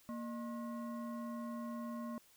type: tone with frequency modulation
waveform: sine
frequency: 233.1 Hz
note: A#3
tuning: in tune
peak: -40 dBFS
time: 0.09-2.18 s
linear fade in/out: 0 ms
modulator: 842 Hz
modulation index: 0.71
effects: white hiss -66 dBFS RMS until 2.36 s